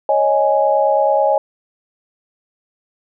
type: chord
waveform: sine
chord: C# suspended second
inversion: none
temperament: just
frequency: 554.4 / 623.7 / 831.5 Hz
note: C#5 / D#5 / G#5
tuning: 0 / +4 / +2 cents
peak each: -16 dBFS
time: 0.09-1.38 s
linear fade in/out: 2 ms
effects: none